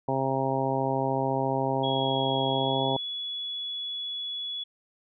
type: harmonic tone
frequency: 133.9 Hz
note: C3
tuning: 40 cents sharp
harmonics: 1 / 2 / 3 / 4 / 5 / 6 / 7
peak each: -32 / -32 / -32 / -32 / -32 / -32 / -32 dBFS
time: 0.08-2.97 s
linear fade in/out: 5 ms
type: tone with pitch glide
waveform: sine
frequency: 3322 to 3394 Hz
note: G#7 to G#7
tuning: 0 to +37 cents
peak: -31 dBFS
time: 1.83-4.64 s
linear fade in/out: 10 ms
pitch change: +37 cents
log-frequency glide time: 2.45-2.86 s
effects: none